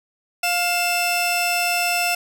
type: tone pair together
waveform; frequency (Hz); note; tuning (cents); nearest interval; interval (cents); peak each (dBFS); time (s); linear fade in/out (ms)
sawtooth; 705.1 / 2662; F5 / E7; +16 / +16; octave + major seventh; 2300; -18; 0.43-2.15; 5
effects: none